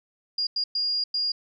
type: tone bursts at uneven times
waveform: sine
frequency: 4837 Hz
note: D#8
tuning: 50 cents flat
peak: -23 dBFS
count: 4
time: 0.38-0.47 / 0.56-0.64 / 0.75-1.04 / 1.14-1.32 s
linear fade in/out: 5 ms
effects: none